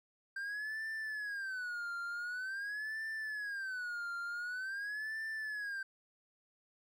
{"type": "tone with vibrato", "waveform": "triangle", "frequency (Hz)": 1572, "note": "G6", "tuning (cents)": 4, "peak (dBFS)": -36, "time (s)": [0.36, 5.83], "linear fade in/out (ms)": 5, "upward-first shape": "sine", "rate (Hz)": 0.46, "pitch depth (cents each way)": 210, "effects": []}